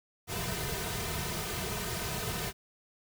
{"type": "noise with comb filter", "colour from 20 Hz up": "pink", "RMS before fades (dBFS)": -35, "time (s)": [0.27, 2.53], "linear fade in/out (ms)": 50, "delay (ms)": 3.6, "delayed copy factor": -0.95, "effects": []}